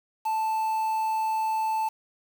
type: tone with quantisation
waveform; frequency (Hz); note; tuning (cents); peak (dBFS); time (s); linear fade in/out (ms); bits
triangle; 880; A5; 0; -22; 0.25-1.89; 10; 7
effects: none